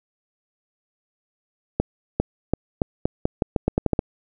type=accelerating click train; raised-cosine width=2 ms; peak=-5 dBFS; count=13; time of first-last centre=1.8-3.991 s; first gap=400 ms; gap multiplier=0.84; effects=none